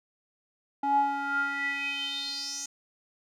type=tone with band-pass filter sweep; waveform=square; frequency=280 Hz; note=C#4; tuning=18 cents sharp; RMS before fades=-30 dBFS; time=0.83-2.66 s; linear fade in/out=5 ms; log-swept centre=710 to 6600 Hz; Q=7.1; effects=none